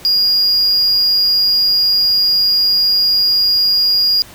triangle tone, 4852 Hz, D#8, 44 cents flat, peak -9 dBFS, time 0.05-4.22 s, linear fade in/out 0 ms, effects pink hiss -38 dBFS RMS until 4.34 s

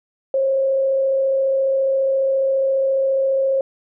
sine tone with frequency modulation, 538 Hz, C5, 48 cents sharp, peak -15 dBFS, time 0.34-3.61 s, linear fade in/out 2 ms, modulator 34.6 Hz, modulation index 0.22, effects none

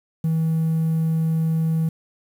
triangle tone, 161.2 Hz, E3, 38 cents flat, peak -15 dBFS, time 0.24-1.89 s, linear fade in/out 5 ms, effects tanh soft clip ceiling -13 dBFS + 8-bit

